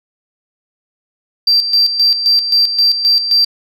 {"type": "tone with tremolo", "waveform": "sine", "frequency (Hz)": 4699, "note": "D8", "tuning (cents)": 0, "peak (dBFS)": -6, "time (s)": [1.47, 3.45], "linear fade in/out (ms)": 5, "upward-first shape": "square", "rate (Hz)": 3.8, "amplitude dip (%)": 65, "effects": ["tanh soft clip ceiling -4 dBFS"]}